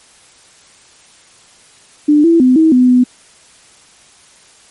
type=tone with pitch steps; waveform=sine; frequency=297.2 / 333.9 / 254.6 / 319.7 / 251.3 / 249.6 Hz; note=D4 / E4 / C4 / D#4 / B3 / B3; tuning=+21 / +22 / -47 / +47 / +30 / +19 cents; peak=-5 dBFS; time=2.08-3.04 s; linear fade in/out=10 ms; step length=160 ms; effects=white hiss -45 dBFS RMS until 4.7 s + MP3 48 kbps